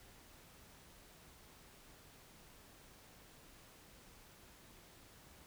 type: silence
effects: pink hiss -61 dBFS RMS until 5.46 s